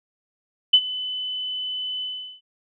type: tone with ADSR envelope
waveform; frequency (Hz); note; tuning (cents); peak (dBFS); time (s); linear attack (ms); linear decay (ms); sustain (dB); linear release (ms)
sine; 3013; F#7; +31; -8; 0.73-2.41; 9; 60; -18; 390
effects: none